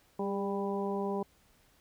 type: harmonic tone with a mistuned harmonic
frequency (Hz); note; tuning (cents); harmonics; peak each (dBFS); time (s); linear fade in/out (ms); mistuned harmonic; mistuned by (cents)
197.6; G3; +14; 1 / 2 / 3 / 4 / 5; -35 / -34 / -41 / -40 / -41; 0.19-1.23; 5; 2; +26
effects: pink hiss -66 dBFS RMS until 1.8 s